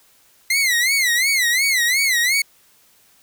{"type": "tone with vibrato", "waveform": "sawtooth", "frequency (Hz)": 2049, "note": "C7", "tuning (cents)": -37, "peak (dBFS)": -12, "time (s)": [0.5, 2.42], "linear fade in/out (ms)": 5, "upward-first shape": "sine", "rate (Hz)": 2.8, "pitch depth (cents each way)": 160, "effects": ["white hiss -55 dBFS RMS until 3.22 s"]}